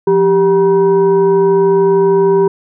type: tone with frequency modulation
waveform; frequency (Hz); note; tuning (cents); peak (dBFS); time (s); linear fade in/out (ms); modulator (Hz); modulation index
sine; 392.4; G4; +2; -7; 0.07-2.48; 5; 566; 0.55
effects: none